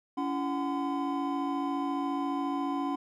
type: tone cluster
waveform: triangle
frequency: 281.8 / 336.2 / 743 / 1021 Hz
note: C#4 / E4 / F#5 / C6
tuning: +29 / +34 / +7 / -43 cents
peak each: -29 / -36 / -35 / -34 dBFS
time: 0.17-2.96 s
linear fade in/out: 10 ms
effects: none